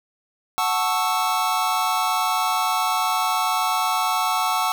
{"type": "chord", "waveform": "square", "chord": "F# minor seventh", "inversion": "none", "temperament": "equal", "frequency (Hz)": [740, 880, 1108.7, 1318.5], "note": ["F#5", "A5", "C#6", "E6"], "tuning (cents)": [0, 0, 0, 0], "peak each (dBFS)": -26, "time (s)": [0.58, 4.72], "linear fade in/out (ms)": 0, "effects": []}